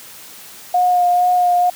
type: tone with vibrato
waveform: sine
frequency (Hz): 716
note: F5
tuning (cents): +43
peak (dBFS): -11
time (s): 0.74-1.7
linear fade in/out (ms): 5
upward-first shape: sine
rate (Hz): 2.2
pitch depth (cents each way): 17
effects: white hiss -38 dBFS RMS until 1.75 s + high-pass 100 Hz 12 dB/octave